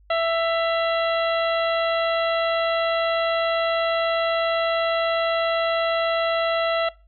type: harmonic tone with a mistuned harmonic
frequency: 663 Hz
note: E5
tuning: 10 cents sharp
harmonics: 1 / 2 / 3 / 4 / 5 / 6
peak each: -20 / -26 / -30 / -32 / -34 / -36 dBFS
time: 0.1-6.89 s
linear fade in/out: 5 ms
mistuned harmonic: 4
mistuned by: +65 cents
effects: noise-tail reverb RT60 0.3 s tail -22 dB re dry + added 50 Hz sine -51 dBFS peak until 7.07 s